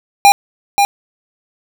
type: tone with echo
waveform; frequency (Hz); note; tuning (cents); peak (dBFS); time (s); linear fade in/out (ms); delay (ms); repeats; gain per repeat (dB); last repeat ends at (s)
square; 805; G5; +46; -4; 0.25-0.32; 0; 530; 1; -5; 0.85
effects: none